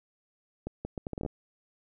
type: accelerating click train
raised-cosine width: 2 ms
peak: -21 dBFS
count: 10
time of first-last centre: 0.67-1.262 s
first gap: 180 ms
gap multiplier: 0.71
effects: none